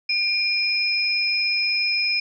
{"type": "tone pair together", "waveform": "sine", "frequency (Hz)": [2399, 5116], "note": ["D7", "D#8"], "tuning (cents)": [36, 47], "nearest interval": "octave + minor second", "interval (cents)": 1311, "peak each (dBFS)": -22, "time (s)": [0.09, 2.2], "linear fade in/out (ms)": 5, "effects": []}